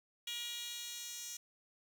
10% pulse tone with high-pass filter sweep, 476.7 Hz, A#4, 39 cents sharp, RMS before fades -44 dBFS, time 0.27-1.37 s, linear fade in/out 5 ms, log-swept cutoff 3400 to 5200 Hz, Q 3.4, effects 11-bit

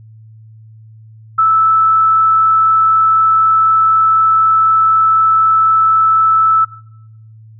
sine tone with frequency modulation, 1313 Hz, E6, 7 cents flat, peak -7 dBFS, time 1.38-6.65 s, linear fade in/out 10 ms, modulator 24 Hz, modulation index 0.22, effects noise-tail reverb RT60 0.8 s tail -20 dB re dry + added 110 Hz sine -36 dBFS peak until 7.59 s

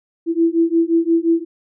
sine beating tone pair, 329.6 / 335.3 Hz, E4 / E4, 0 / +30 cents, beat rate 5.7 Hz, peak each -16 / -16 dBFS, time 0.26-1.45 s, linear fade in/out 50 ms, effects none

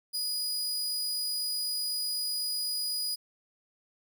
sawtooth tone, 4926 Hz, D#8, 18 cents flat, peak -27 dBFS, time 0.13-3.16 s, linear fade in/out 20 ms, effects none

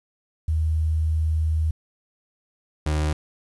sine / 35% pulse tone pair in turn, 79 / 76.22 Hz, D#2 / D#2, +27 / -35 cents, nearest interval minor second, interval 62 cents, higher first, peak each -19 dBFS, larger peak neither, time 0.48-1.71 / 2.86-3.13 s, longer first, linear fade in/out 5 ms, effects resampled to 24000 Hz + 9-bit

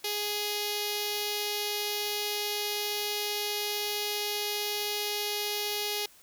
5% pulse tone with notch filter, 415.3 Hz, G#4, in tune, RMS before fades -32 dBFS, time 0.04-6.06 s, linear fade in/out 5 ms, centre 1400 Hz, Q 0.71, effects white hiss -57 dBFS RMS until 6.22 s

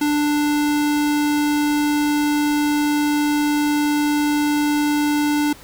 square tone, 295 Hz, D4, 8 cents sharp, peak -17 dBFS, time 0.01-5.53 s, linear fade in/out 5 ms, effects pink hiss -43 dBFS RMS until 5.63 s

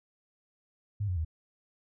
sine tone with pitch steps, 102.6 / 90.36 / 79.57 Hz, G#2 / F#2 / D#2, -21 / -40 / +39 cents, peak -28 dBFS, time 1-1.249 s, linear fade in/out 10 ms, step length 83 ms, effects none

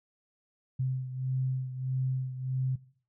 sine beating tone pair, 129.8 / 131.4 Hz, C3 / C3, -13 / +8 cents, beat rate 1.6 Hz, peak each -30 / -35 dBFS, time 0.79-2.76 s, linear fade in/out 10 ms, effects noise-tail reverb RT60 0.5 s tail -19 dB re dry

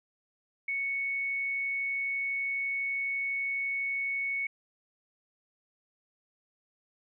sine tone, 2217 Hz, C#7, in tune, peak -29 dBFS, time 0.68-4.47 s, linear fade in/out 5 ms, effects none

